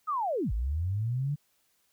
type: linear two-way sweep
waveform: sine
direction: down then up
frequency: 1295 to 49.53 to 149.8 Hz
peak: -27 dBFS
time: 0.07-1.36 s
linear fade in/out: 20 ms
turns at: 0.52 s
effects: white hiss -71 dBFS RMS until 1.92 s